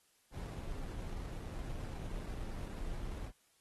brown noise with sample-and-hold, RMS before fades -42 dBFS, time 0.31-3.32 s, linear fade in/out 50 ms, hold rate 3150 Hz, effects white hiss -72 dBFS RMS until 3.6 s + AAC 32 kbps

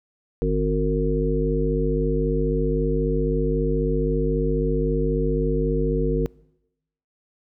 harmonic tone with a mistuned harmonic, 51.91 Hz, G#1, in tune, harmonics 1 / 3 / 5 / 7 / 9, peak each -23 / -26 / -28 / -28 / -24 dBFS, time 0.42-6.26 s, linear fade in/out 0 ms, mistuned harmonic 9, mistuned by -34 cents, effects noise-tail reverb RT60 0.9 s tail -24 dB re dry

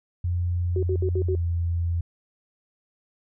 sine tone with pitch glide, 87.8 to 85.2 Hz, F2 to F2, +10 to -42 cents, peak -22 dBFS, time 0.24-2.01 s, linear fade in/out 5 ms, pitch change -52 cents, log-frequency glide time 1.28-1.33 s
sine tone bursts, 374.1 Hz, F#4, 19 cents sharp, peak -24 dBFS, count 5, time 0.76-1.352 s, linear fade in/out 2 ms, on 68 ms, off 63 ms
effects none

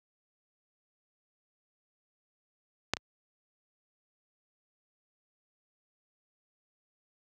clicks, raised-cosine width 0.2 ms, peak -8 / -19 dBFS, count 2, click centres 2.936 / 2.969 s, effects high-pass 60 Hz 12 dB/octave

